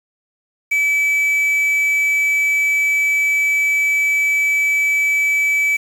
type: tone with quantisation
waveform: triangle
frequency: 2300 Hz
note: D7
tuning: 37 cents flat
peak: -12 dBFS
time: 0.71-5.77 s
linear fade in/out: 10 ms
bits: 6
effects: none